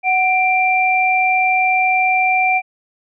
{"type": "tone pair together", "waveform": "sine", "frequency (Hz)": [744.3, 2363], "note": ["F#5", "D7"], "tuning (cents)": [10, 10], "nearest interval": "octave + minor sixth", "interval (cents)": 2000, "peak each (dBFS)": -15, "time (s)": [0.03, 2.62], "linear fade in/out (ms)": 50, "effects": []}